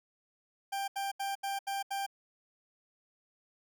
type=tone bursts; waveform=40% pulse; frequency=790 Hz; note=G5; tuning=13 cents sharp; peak=-32 dBFS; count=6; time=0.72-2.065 s; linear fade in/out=10 ms; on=160 ms; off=77 ms; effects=none